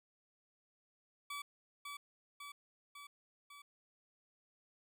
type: tone with echo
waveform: 20% pulse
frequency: 1147 Hz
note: D6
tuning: 41 cents flat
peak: -37 dBFS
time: 1.3-1.42 s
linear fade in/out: 5 ms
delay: 550 ms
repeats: 4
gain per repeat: -3 dB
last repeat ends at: 3.62 s
effects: none